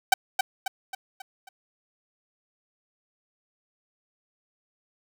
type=tone with echo; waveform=sawtooth; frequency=766 Hz; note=G5; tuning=40 cents flat; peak=-10 dBFS; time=0.12-0.14 s; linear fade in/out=5 ms; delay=270 ms; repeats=5; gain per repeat=-6 dB; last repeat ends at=1.49 s; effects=none